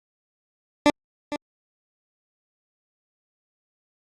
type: tone with echo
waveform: 20% pulse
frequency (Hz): 293.7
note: D4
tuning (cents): 0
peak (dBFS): -8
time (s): 0.86-0.9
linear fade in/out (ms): 0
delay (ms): 460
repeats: 1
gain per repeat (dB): -13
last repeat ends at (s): 1.36
effects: low-pass 6000 Hz 12 dB/octave + Opus 48 kbps

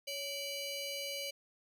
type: ring-modulated tone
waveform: 20% pulse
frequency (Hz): 1760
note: A6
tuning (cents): 0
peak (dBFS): -30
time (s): 0.07-1.31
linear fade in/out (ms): 10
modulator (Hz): 1200
effects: none

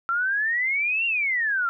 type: exponential two-way sweep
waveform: sine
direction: up then down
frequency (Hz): 1345 to 2794 to 1345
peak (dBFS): -21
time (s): 0.09-1.69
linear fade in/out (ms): 0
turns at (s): 1.06
effects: none

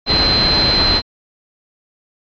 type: tone in noise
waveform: sine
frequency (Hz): 4100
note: C8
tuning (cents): -36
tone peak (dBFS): -13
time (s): 0.06-1.02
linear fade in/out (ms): 50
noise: pink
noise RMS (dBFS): -17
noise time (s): 0.06-1.02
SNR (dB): +1
effects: resampled to 11025 Hz

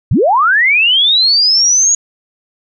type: linear sweep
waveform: sine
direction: up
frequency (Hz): 70.2 to 6740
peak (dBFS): -7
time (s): 0.11-1.95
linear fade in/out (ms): 5
effects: none

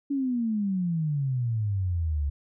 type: exponential sweep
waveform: sine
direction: down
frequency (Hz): 286 to 69.3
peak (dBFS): -24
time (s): 0.1-2.3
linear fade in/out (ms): 10
effects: none

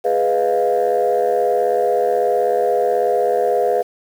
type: chord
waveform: sine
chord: F half-diminished seventh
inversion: first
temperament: equal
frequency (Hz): 415.3 / 493.9 / 622.3 / 698.5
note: Ab4 / Cb5 / Eb5 / F5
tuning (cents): 0 / 0 / 0 / 0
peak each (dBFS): -19 / -17 / -22 / -18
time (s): 0.04-3.83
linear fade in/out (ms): 20
effects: tanh soft clip ceiling -8 dBFS + 7-bit

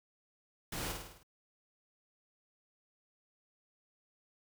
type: noise with echo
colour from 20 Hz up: pink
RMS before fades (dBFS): -40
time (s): 0.72-0.92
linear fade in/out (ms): 5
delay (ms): 52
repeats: 6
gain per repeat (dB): -4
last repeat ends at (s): 1.232
effects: none

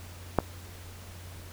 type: clicks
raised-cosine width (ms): 1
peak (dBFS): -7 / -29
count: 2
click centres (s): 0.387 / 0.403
effects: added 89 Hz sine -44 dBFS peak until 1.52 s + pink hiss -49 dBFS RMS until 1.52 s

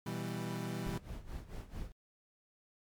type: chord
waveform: 30% pulse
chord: E minor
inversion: second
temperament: equal with one note detuned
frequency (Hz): 122.76 / 164.81 / 196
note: B2 / E3 / G3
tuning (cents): -10 / 0 / 0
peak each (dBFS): -39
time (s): 0.06-0.98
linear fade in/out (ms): 5
type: noise with tremolo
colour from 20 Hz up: brown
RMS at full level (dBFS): -41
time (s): 0.85-1.92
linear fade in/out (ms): 0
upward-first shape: sine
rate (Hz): 4.5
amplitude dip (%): 80
effects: MP3 96 kbps

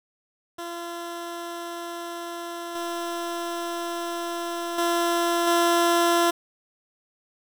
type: tone with level steps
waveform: 15% pulse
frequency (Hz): 342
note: F4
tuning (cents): -36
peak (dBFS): -26 / -22 / -15 / -12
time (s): 0.58-6.31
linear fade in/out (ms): 10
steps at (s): 2.75 / 4.78 / 5.47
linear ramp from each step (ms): 5
effects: 8-bit

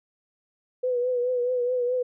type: tone with vibrato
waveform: sine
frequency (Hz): 495.4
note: B4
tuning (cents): +5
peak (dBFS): -22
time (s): 0.83-2.03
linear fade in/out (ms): 10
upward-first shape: triangle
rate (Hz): 4.7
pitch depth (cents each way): 54
effects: none

